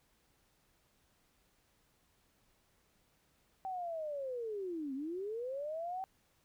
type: linear two-way sweep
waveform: sine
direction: down then up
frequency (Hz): 773 to 258.7 to 773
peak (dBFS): -37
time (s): 3.65-6.04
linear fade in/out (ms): 0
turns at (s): 4.94
effects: pink hiss -73 dBFS RMS until 6.44 s